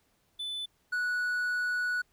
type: tone pair in turn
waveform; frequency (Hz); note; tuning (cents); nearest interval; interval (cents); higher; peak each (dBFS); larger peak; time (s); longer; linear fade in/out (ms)
triangle; 3500 / 1471.6; A7 / F#6; -10 / -10; octave + minor third; 1500; first; -32 / -26; second; 0.39-0.66 / 0.92-2.02; second; 10
effects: pink hiss -71 dBFS RMS until 2.12 s